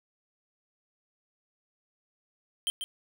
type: tone with echo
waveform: square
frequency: 3136 Hz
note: G7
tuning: in tune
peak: -27 dBFS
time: 2.67-2.7 s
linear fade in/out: 0 ms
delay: 140 ms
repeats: 1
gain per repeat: -6 dB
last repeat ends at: 2.84 s
effects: none